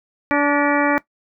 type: harmonic tone with a mistuned harmonic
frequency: 289.4 Hz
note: D4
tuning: 25 cents flat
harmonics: 1 / 2 / 3 / 4 / 5 / 6 / 7 / 8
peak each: -18 / -21 / -23 / -24 / -25 / -26 / -26 / -27 dBFS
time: 0.31-0.98 s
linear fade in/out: 0 ms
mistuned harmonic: 7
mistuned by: -84 cents
effects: noise-tail reverb RT60 0.1 s tail -18 dB re dry